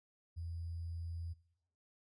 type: tone with sample-and-hold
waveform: sine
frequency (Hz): 84.1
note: E2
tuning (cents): +35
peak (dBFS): -40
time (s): 0.36-1.34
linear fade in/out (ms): 20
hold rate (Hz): 4900
effects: noise-tail reverb RT60 0.8 s tail -21 dB re dry + resampled to 22050 Hz